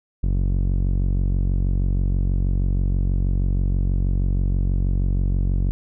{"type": "tone with low-pass filter", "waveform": "sawtooth", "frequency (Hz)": 46.25, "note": "F#1", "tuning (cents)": 0, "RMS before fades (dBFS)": -20, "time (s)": [0.23, 5.71], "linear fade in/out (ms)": 0, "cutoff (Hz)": 210, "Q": 0.68, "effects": []}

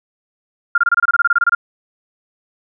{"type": "tone bursts", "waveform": "sine", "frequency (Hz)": 1400, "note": "F6", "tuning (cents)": 4, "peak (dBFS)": -9, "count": 15, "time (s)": [0.75, 1.55], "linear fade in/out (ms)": 5, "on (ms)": 30, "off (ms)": 25, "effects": []}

